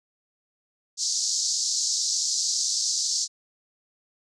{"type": "band-pass noise", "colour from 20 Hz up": "white", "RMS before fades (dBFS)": -26, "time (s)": [0.97, 3.28], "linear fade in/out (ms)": 50, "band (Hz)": [4400, 7100], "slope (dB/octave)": 48, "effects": []}